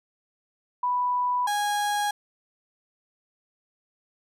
sine / 35% pulse tone pair in turn, 987.8 / 825.3 Hz, B5 / G#5, 0 / -11 cents, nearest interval minor third, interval 311 cents, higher first, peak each -22 dBFS, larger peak neither, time 0.83-1.47 / 1.47-2.11 s, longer neither, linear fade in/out 5 ms, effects resampled to 32000 Hz

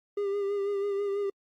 triangle tone with vibrato, 401.7 Hz, G4, 42 cents sharp, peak -25 dBFS, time 0.17-1.3 s, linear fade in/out 5 ms, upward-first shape sine, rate 6.1 Hz, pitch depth 34 cents each way, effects AAC 48 kbps

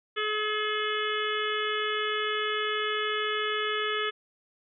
harmonic tone, 426.5 Hz, G#4, 46 cents sharp, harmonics 1 / 3 / 4 / 5 / 6 / 7 / 8, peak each -32 / -32 / -34 / -36 / -41 / -35 / -37 dBFS, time 0.16-4.11 s, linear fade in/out 20 ms, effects none

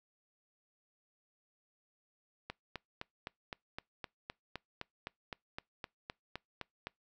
click train, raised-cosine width 0.3 ms, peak -24 dBFS, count 18, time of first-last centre 2.5-6.87 s, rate 3.89 Hz, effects noise-tail reverb RT60 0.2 s tail -26 dB re dry

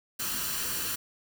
white noise with comb filter, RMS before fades -32 dBFS, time 0.19-0.96 s, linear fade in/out 10 ms, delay 0.69 ms, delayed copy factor +0.55, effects none

